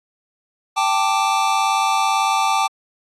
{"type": "chord", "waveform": "square", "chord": "G suspended second", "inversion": "none", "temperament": "just", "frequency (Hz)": [784, 882, 1176], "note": ["G5", "A5", "D6"], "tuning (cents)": [0, 4, 2], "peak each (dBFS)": -21, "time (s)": [0.76, 2.68], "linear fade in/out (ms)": 20, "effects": ["low-pass 8000 Hz 12 dB/octave", "AAC 64 kbps"]}